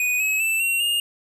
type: tone with pitch steps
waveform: square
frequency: 2481 / 2564 / 2650 / 2739 / 2830 Hz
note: D#7 / E7 / E7 / F7 / F7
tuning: -6 / -49 / +9 / -34 / +22 cents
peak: -20 dBFS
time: 0-1 s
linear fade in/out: 2 ms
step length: 200 ms
effects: none